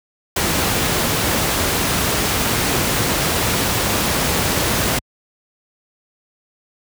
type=noise; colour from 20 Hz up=pink; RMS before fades=-18 dBFS; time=0.36-4.99 s; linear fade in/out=5 ms; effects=high-pass 60 Hz 12 dB/octave